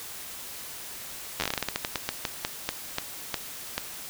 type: slowing click train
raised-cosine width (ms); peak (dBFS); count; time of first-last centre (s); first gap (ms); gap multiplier
0.2; -9; 21; 1.4-3.78; 10; 1.22
effects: white hiss -40 dBFS RMS until 4.09 s